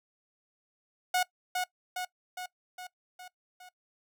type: tone with echo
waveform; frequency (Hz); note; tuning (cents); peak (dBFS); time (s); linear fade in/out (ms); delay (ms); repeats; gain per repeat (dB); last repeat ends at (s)
sawtooth; 730; F#5; -24; -21; 1.14-1.23; 5; 410; 6; -4; 3.69
effects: noise-tail reverb RT60 0.1 s tail -20 dB re dry